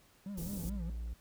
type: tone with vibrato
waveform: triangle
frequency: 183.7 Hz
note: F#3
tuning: 12 cents flat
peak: -37 dBFS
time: 0.26-0.9 s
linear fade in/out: 2 ms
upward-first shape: sine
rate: 4.7 Hz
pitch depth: 190 cents each way
type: band-stop noise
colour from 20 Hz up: pink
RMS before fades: -43 dBFS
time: 0.37-0.7 s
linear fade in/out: 10 ms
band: 330 to 8000 Hz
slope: 12 dB/octave
type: tone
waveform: triangle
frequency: 57.7 Hz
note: A#1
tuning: 17 cents flat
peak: -35 dBFS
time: 0.64-1.14 s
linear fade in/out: 10 ms
effects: pink hiss -65 dBFS RMS until 1.2 s